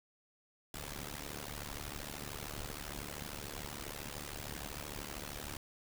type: noise with amplitude modulation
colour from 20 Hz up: pink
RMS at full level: -40 dBFS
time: 0.74-5.57 s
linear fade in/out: 2 ms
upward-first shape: sine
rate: 73 Hz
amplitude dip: 95%
effects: none